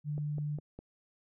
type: tone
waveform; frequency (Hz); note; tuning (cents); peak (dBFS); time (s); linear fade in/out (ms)
sine; 148.3; D3; +17; -32; 0.04-0.6; 50
type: click train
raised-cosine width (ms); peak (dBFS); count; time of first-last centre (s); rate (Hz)
2; -31; 4; 0.18-0.79; 4.92
effects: none